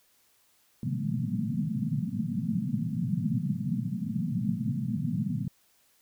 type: band-pass noise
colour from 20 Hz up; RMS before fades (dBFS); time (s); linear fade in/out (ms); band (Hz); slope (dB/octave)
white; -30; 0.83-5.48; 2; 110 to 240; 96
effects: white hiss -66 dBFS RMS until 6.01 s